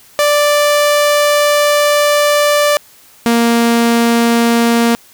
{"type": "tone pair in turn", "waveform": "sawtooth", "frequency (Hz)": [587.3, 233.5], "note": ["D5", "A#3"], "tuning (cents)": [0, 3], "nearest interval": "octave + major third", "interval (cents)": 1597, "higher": "first", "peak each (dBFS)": -5, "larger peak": "neither", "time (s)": [[0.19, 2.77], [3.26, 4.95]], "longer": "first", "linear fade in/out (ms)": 0, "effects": ["white hiss -44 dBFS RMS until 5.13 s"]}